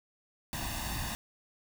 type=noise with comb filter; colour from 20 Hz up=pink; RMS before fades=-36 dBFS; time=0.53-1.15 s; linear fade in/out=0 ms; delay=1.1 ms; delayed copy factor=+0.8; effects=none